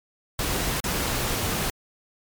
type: noise with dropouts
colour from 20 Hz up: pink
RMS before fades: -26 dBFS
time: 0.39-1.7 s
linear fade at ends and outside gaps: 2 ms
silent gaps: 0.803-0.84 s
effects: MP3 96 kbps